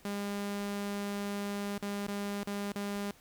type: tone with dropouts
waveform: sawtooth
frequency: 202.3 Hz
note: G#3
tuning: 45 cents flat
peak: -30 dBFS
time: 0.05-3.11 s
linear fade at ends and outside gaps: 2 ms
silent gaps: 1.779-1.825 / 2.068-2.083 / 2.433-2.472 / 2.721-2.757 s
effects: pink hiss -60 dBFS RMS until 3.2 s